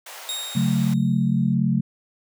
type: high-pass noise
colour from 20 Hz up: pink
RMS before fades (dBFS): -39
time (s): 0.06-0.94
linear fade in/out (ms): 5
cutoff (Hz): 600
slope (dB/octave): 24
type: tone with exponential decay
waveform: sawtooth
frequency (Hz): 3731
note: A#7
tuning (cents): +1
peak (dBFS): -22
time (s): 0.29-1.54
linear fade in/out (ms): 0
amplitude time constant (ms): 270
type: chord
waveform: sine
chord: F# minor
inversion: second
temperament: equal with one note detuned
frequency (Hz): 138.59 / 182.56 / 220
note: C#3 / F#3 / A3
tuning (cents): 0 / -23 / 0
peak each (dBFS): -22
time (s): 0.55-1.81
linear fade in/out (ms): 10
effects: none